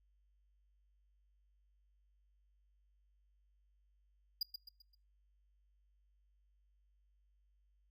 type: tone with echo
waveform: square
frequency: 4861 Hz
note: D#8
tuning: 41 cents flat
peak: -34 dBFS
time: 4.41-4.43 s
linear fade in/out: 5 ms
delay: 130 ms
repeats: 4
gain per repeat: -8 dB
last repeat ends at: 4.95 s
effects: noise-tail reverb RT60 0.4 s tail -25 dB re dry + added 50 Hz sine -70 dBFS peak until 7.9 s